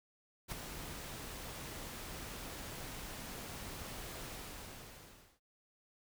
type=noise with ADSR envelope; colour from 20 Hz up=pink; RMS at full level=-40 dBFS; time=0.48-5.4 s; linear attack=38 ms; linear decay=12 ms; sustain=-6 dB; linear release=1100 ms; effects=none

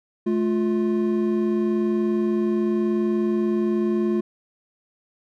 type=tone pair together; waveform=triangle; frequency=215.2 / 351.7 Hz; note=A3 / F4; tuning=-38 / +12 cents; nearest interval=major sixth; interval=850 cents; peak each=-20 dBFS; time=0.26-4.21 s; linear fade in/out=10 ms; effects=none

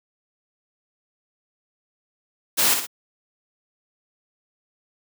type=noise with echo; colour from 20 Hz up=white; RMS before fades=-19 dBFS; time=2.57-2.75 s; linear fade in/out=20 ms; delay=60 ms; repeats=2; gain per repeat=-6 dB; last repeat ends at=2.87 s; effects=high-pass 200 Hz 12 dB/octave

